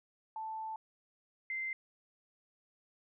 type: tone pair in turn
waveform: sine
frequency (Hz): 880 / 2080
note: A5 / C7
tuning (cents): 0 / -11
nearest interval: octave + minor third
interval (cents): 1489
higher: second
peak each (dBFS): -38 / -35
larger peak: second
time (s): 0.36-0.76 / 1.5-1.73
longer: first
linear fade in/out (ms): 2
effects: none